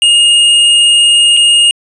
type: tone with dropouts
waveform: square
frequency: 2847 Hz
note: F7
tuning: 33 cents sharp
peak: -5 dBFS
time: 0.02-1.71 s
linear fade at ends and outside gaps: 1 ms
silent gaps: 1.367-1.371 s
effects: resampled to 22050 Hz